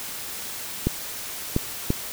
clicks, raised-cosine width 3 ms, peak -7 dBFS, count 3, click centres 0.87 / 1.564 / 1.904 s, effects white hiss -34 dBFS RMS until 2.12 s

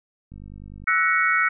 click train, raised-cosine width 5 ms, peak -29 dBFS, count 27, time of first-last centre 0.32-0.84 s, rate 50 Hz
sine chord, F# dominant seventh, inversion third, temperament equal with one note detuned, 1318.5 / 1480 / 1907.1 / 2217 Hz, E6 / F#6 / A#6 / C#7, 0 / 0 / +39 / 0 cents, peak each -23 dBFS, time 0.87-1.49 s, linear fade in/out 10 ms
effects none

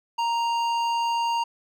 triangle tone with hard clipping, 932.3 Hz, A#5, in tune, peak -24 dBFS, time 0.18-1.44 s, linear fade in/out 10 ms, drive 15 dB, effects none

